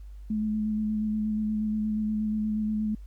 sine tone with vibrato, 214.5 Hz, A3, 44 cents flat, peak -25 dBFS, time 0.3-2.95 s, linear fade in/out 5 ms, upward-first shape square, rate 8.4 Hz, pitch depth 14 cents each way, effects added 50 Hz sine -40 dBFS peak until 3.06 s + pink hiss -68 dBFS RMS until 3.06 s

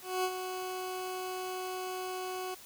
20% pulse tone with ADSR envelope, 370 Hz, F#4, in tune, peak -23 dBFS, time 0.02-2.55 s, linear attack 220 ms, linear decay 58 ms, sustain -8 dB, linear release 12 ms, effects white hiss -52 dBFS RMS until 2.65 s

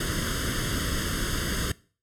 pink noise with comb filter, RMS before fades -28 dBFS, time 0-1.72 s, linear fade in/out 5 ms, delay 0.61 ms, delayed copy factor +0.95, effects noise-tail reverb RT60 0.4 s tail -21 dB re dry + low-pass 12000 Hz 12 dB/octave

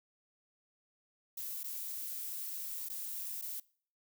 violet noise with dropouts, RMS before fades -41 dBFS, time 1.37-3.6 s, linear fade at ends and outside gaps 5 ms, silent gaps 1.633-1.641 / 2.888-2.898 / 3.415-3.421 s, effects noise-tail reverb RT60 0.5 s tail -23 dB re dry

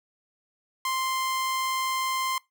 sawtooth tone, 1046.5 Hz, C6, in tune, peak -22 dBFS, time 0.85-2.38 s, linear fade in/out 2 ms, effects noise-tail reverb RT60 0.2 s tail -23 dB re dry

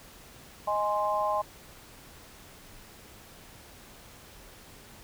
sine chord, Ab major, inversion second, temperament equal, 622.3 / 830.6 / 1046.5 Hz, Eb5 / Ab5 / C6, 0 / 0 / 0 cents, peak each -30 / -30 / -29 dBFS, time 0.67-1.42 s, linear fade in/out 10 ms, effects pink hiss -51 dBFS RMS until 5.03 s

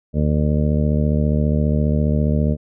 harmonic tone, 74.8 Hz, D2, 32 cents sharp, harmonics 1 / 2 / 3 / 4 / 5 / 6 / 7 / 8, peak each -19 / -19 / -21 / -31 / -34 / -29 / -34 / -29 dBFS, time 0.13-2.57 s, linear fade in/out 50 ms, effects none

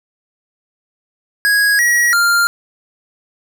square tone with pitch steps, 1656 / 1911 / 1396 Hz, G#6 / A#6 / F6, -5 / +43 / -1 cents, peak -11 dBFS, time 1.45-2.47 s, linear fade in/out 0 ms, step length 340 ms, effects none

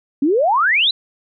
sine exponential sweep, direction up, 263 to 4114 Hz, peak -12 dBFS, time 0.22-0.91 s, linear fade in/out 5 ms, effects none

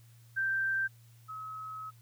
sine tone pair in turn, 1568 / 1282.2 Hz, G6 / E6, 0 / -48 cents, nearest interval minor third, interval 348 cents, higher first, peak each -28 / -39 dBFS, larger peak first, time 0.36-0.88 / 1.28-1.91 s, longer second, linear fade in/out 20 ms, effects added 116 Hz sine -55 dBFS peak until 2.01 s + white hiss -66 dBFS RMS until 2.01 s

